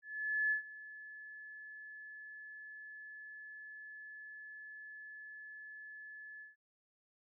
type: tone with ADSR envelope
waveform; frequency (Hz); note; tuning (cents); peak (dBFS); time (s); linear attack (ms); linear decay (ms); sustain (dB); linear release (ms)
sine; 1721; A6; -39; -29; 0.02-6.56; 490; 110; -19; 150
effects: none